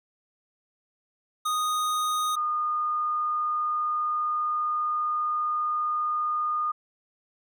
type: tone pair in turn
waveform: square / sine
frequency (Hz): 1241 / 1222.5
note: D#6 / D#6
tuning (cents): -5 / -31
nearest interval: unison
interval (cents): 26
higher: first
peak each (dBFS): -25 / -24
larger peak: second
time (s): 1.45-2.36 / 2.36-6.72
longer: second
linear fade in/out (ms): 10
effects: none